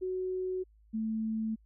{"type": "tone pair in turn", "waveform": "sine", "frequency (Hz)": [370.9, 220.5], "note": ["F#4", "A3"], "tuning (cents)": [4, 4], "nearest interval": "major sixth", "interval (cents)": 900, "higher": "first", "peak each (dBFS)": [-31, -30], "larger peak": "second", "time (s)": [[0.01, 0.64], [0.93, 1.56]], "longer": "neither", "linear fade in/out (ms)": 20, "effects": ["added 53 Hz sine -59 dBFS peak until 1.65 s"]}